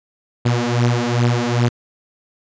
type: beating tone pair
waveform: sawtooth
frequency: 119 / 121.5 Hz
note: A#2 / B2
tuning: +36 / -28 cents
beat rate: 2.5 Hz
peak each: -14 dBFS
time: 0.45-1.69 s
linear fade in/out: 10 ms
effects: resampled to 16000 Hz